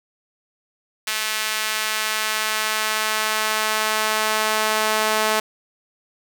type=tone with high-pass filter sweep; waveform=sawtooth; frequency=216.6 Hz; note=A3; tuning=27 cents flat; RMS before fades=-22 dBFS; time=1.07-5.4 s; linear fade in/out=5 ms; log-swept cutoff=2000 to 690 Hz; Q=0.82; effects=none